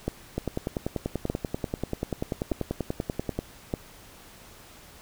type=two click trains; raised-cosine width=2 ms; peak=-14 / -13 dBFS; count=32 / 4; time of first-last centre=0.38-3.39 / 0.08-3.739 s; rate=10.3 / 0.82 Hz; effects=pink hiss -50 dBFS RMS until 5.01 s